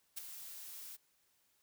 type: noise with ADSR envelope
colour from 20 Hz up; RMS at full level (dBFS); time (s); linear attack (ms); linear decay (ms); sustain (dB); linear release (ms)
blue; -40; 0.16-0.97; 20; 11; -9; 21
effects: white hiss -75 dBFS RMS until 1.62 s